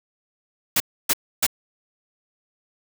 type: noise bursts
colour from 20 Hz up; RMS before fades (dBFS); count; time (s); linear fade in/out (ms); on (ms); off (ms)
white; -19; 3; 0.76-1.466; 5; 42; 290
effects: none